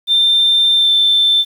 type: tone with pitch glide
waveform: sine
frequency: 3584 to 3549 Hz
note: A7 to A7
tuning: +31 to +14 cents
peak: -8 dBFS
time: 0.07-1.45 s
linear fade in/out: 50 ms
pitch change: -17 cents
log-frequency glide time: 0.75-0.91 s
effects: tanh soft clip ceiling -4 dBFS + 7-bit